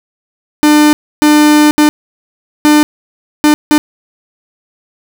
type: tone bursts at uneven times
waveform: 45% pulse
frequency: 300 Hz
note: D4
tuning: 37 cents sharp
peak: -4 dBFS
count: 6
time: 0.63-0.93 / 1.22-1.71 / 1.78-1.89 / 2.65-2.83 / 3.44-3.54 / 3.71-3.78 s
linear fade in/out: 0 ms
effects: none